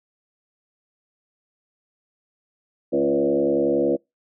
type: tone with frequency modulation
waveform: sine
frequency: 415.3 Hz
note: G#4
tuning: in tune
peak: -17 dBFS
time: 2.92-3.97 s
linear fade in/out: 20 ms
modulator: 70.8 Hz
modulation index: 2.3
effects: noise-tail reverb RT60 0.2 s tail -26 dB re dry